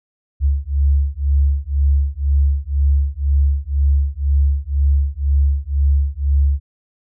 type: beating tone pair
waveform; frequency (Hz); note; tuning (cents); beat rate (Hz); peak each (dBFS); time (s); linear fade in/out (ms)
sine; 69.3 / 71.3; C#2 / C#2; 0 / +49; 2; -16 / -16; 0.4-6.6; 50
effects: none